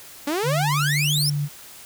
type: exponential sweep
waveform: sawtooth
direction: up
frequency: 277.2 to 5560 Hz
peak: -18 dBFS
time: 0.27-1.3 s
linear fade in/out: 5 ms
type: tone with vibrato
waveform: sine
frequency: 146.83 Hz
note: D3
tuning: in tune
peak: -21 dBFS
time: 0.43-1.49 s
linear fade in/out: 50 ms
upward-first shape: triangle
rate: 1.8 Hz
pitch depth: 19 cents each way
effects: white hiss -43 dBFS RMS until 1.85 s